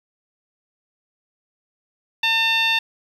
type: tone with low-pass filter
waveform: 10% pulse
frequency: 900 Hz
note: A5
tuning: 39 cents sharp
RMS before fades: -19 dBFS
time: 2.23-2.79 s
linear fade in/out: 5 ms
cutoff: 3200 Hz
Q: 4.8
effects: 7-bit